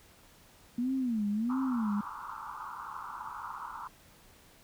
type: tone with vibrato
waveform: sine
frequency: 233.1 Hz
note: A#3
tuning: in tune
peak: -28 dBFS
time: 0.78-2.01 s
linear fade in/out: 5 ms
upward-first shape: sine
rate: 1.5 Hz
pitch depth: 230 cents each way
type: band-pass noise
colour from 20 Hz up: pink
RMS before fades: -42 dBFS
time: 1.49-3.88 s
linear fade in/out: 10 ms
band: 860 to 1400 Hz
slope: 96 dB/octave
effects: pink hiss -59 dBFS RMS until 4.63 s